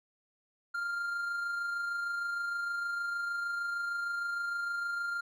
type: tone with amplitude modulation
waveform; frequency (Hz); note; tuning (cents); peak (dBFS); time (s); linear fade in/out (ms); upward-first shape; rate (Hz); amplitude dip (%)
triangle; 1396.9; F6; 0; -29; 0.74-5.21; 10; sine; 26.5; 30
effects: none